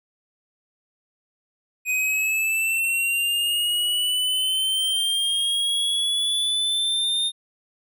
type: linear sweep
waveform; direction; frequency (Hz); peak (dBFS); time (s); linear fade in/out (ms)
square; up; 2495 to 3654; -21; 1.85-7.32; 50
effects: none